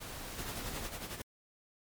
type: noise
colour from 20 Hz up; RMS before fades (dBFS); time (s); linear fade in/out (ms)
pink; -44; 0-0.88; 20
type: noise with tremolo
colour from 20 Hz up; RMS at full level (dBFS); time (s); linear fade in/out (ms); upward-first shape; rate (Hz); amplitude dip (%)
pink; -40; 0.38-1.22; 5; sine; 11; 60
effects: MP3 96 kbps